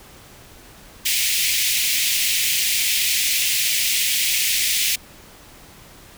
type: high-pass noise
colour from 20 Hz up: pink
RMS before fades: -20 dBFS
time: 1.05-4.96 s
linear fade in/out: 10 ms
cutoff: 2100 Hz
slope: 48 dB/octave
effects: pink hiss -45 dBFS RMS until 6.17 s